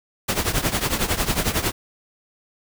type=noise with tremolo; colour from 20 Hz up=pink; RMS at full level=-19 dBFS; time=0.28-1.72 s; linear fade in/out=10 ms; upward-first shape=triangle; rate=11 Hz; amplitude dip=85%; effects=none